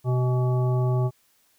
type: harmonic tone with a mistuned harmonic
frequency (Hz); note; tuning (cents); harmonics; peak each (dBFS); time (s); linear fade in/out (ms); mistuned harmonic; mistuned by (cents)
126.2; B2; +38; 1 / 3 / 5 / 7 / 9; -20 / -30 / -34 / -37 / -39; 0.04-1.11; 50; 7; -70
effects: white hiss -64 dBFS RMS until 1.58 s